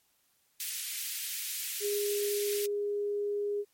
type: high-pass noise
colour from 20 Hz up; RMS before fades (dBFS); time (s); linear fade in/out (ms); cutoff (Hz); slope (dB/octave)
white; -36; 0.6-2.66; 2; 2000; 24
type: tone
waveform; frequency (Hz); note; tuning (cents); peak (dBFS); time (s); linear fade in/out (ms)
sine; 410; G#4; -22; -29; 1.8-3.65; 50
effects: white hiss -71 dBFS RMS until 3.73 s + MP3 64 kbps